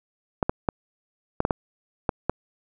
clicks, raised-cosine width 1 ms, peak -7 dBFS, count 8, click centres 0.428 / 0.495 / 0.688 / 1.404 / 1.451 / 1.508 / 2.092 / 2.296 s, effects none

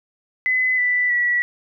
sine tone with pitch steps, 2020 / 1980.7 / 1942.2 Hz, B6 / B6 / B6, +39 / +5 / -29 cents, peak -16 dBFS, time 0.46-1.42 s, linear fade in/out 0 ms, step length 320 ms, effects none

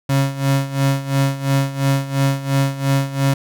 35% pulse tone with tremolo, 137.3 Hz, C#3, 16 cents flat, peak -11 dBFS, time 0.09-3.34 s, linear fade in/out 5 ms, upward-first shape sine, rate 2.9 Hz, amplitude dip 80%, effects none

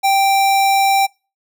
square tone, 784 Hz, G5, in tune, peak -12 dBFS, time 0.03-1.07 s, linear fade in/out 20 ms, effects noise-tail reverb RT60 0.3 s tail -25 dB re dry

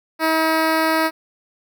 10% pulse tone with notch filter, 319.9 Hz, D#4, 48 cents sharp, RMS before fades -18 dBFS, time 0.19-1.11 s, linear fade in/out 50 ms, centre 7300 Hz, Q 1.1, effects none

